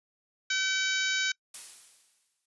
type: harmonic tone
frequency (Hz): 764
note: G5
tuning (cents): -45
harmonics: 2 / 3 / 4 / 5 / 6 / 7 / 8 / 9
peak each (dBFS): -30 / -33 / -36 / -34 / -39 / -39 / -38 / -39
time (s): 0.5-1.32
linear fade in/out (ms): 5
type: noise with exponential decay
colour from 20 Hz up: blue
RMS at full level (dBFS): -38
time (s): 1.54-2.46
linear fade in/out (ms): 5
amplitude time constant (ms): 200
effects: noise-tail reverb RT60 0.1 s tail -25 dB re dry + resampled to 24000 Hz